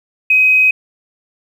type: tone with tanh clipping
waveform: triangle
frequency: 2524 Hz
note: D#7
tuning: 24 cents sharp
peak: -7 dBFS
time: 0.3-0.71 s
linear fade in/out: 5 ms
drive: 2 dB
effects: none